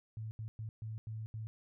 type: tone bursts at uneven times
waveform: sine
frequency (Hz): 110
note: A2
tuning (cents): 0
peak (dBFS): -39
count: 6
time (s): 0.17-0.31 / 0.39-0.48 / 0.59-0.69 / 0.82-0.98 / 1.07-1.26 / 1.34-1.47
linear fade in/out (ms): 0
effects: none